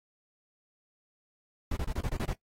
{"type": "noise bursts", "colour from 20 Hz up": "brown", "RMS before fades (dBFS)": -31, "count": 8, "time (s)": [1.71, 2.333], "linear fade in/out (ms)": 5, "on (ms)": 56, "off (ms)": 25, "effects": ["noise-tail reverb RT60 0.1 s tail -17 dB re dry", "AAC 48 kbps"]}